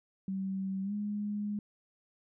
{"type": "tone with pitch glide", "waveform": "sine", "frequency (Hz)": [192.1, 207.1], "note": ["G3", "G#3"], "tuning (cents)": [-35, -5], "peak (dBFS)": -32, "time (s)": [0.28, 1.59], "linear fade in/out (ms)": 2, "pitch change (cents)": 130, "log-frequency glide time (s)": [0.83, 0.93], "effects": []}